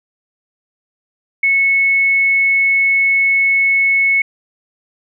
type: tone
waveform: sine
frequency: 2200 Hz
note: C#7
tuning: 14 cents flat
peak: -10 dBFS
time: 1.43-4.22 s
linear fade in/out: 5 ms
effects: none